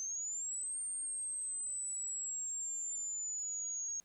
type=exponential two-way sweep; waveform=sine; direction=up then down; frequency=6200 to 8730 to 6540 Hz; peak=-37 dBFS; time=0-4 s; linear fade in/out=0 ms; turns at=0.81 s; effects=pink hiss -72 dBFS RMS until 4.04 s